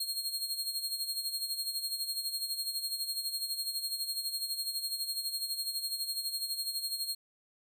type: tone with tremolo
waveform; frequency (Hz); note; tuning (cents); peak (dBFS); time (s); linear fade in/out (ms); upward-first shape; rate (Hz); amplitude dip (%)
sawtooth; 4248; C8; +25; -28; 0-7.15; 5; sine; 12; 65
effects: none